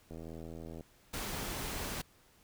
click train, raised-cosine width 2 ms, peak -33 dBFS, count 58, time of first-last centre 0.11-0.809 s, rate 81.6 Hz
pink noise, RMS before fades -39 dBFS, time 1.13-2.02 s, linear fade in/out 10 ms
effects pink hiss -65 dBFS RMS until 2.43 s

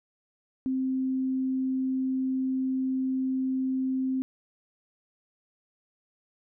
sine tone, 261.6 Hz, C4, in tune, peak -25 dBFS, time 0.66-4.22 s, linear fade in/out 0 ms, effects none

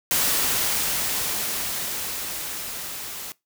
white noise with level ramp, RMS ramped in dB -21 to -35 dBFS, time 0.11-3.32 s, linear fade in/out 0 ms, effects noise-tail reverb RT60 0.2 s tail -22 dB re dry

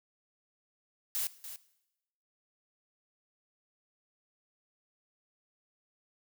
blue noise with echo, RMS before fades -33 dBFS, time 1.15-1.27 s, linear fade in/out 0 ms, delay 290 ms, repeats 1, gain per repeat -11 dB, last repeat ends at 1.56 s, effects noise-tail reverb RT60 0.9 s tail -18 dB re dry

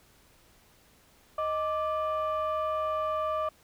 sine tone pair together, 623.9 / 1174.7 Hz, D#5 / D6, +5 / 0 cents, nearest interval major seventh, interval 1095 cents, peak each -28 dBFS, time 1.38-3.49 s, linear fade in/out 5 ms, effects tanh soft clip ceiling -24 dBFS + pink hiss -61 dBFS RMS until 3.63 s

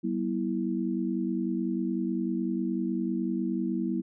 sine tone cluster, 191.3 / 241.2 / 327.4 Hz, G3 / B3 / E4, -42 / -41 / -12 cents, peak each -31 dBFS, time 0.03-4.02 s, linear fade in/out 20 ms, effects none

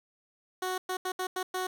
15% pulse tone bursts at uneven times, 370 Hz, F#4, in tune, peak -24 dBFS, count 6, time 0.62-0.78 / 0.89-0.97 / 1.05-1.12 / 1.19-1.27 / 1.36-1.43 / 1.54-1.67 s, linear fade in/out 5 ms, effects none

